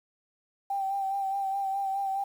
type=tone with vibrato; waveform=sine; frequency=783 Hz; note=G5; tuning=2 cents flat; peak=-27 dBFS; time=0.7-2.24 s; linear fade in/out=5 ms; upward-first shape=sine; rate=4.8 Hz; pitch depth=29 cents each way; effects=9-bit